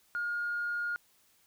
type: tone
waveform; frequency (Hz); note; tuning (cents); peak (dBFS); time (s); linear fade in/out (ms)
sine; 1424; F6; +33; -30; 0.15-0.96; 0
effects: tanh soft clip ceiling -26 dBFS + white hiss -67 dBFS RMS until 1.46 s